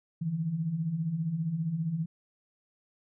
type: beating tone pair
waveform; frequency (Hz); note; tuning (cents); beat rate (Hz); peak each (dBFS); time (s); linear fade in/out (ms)
sine; 150 / 165; D3 / E3; +37 / +2; 15; -36 / -29; 0.21-2.06; 10
effects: none